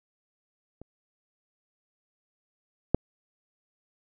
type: clicks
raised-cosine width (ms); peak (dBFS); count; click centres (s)
2; -30 / -6; 2; 0.816 / 2.946
effects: none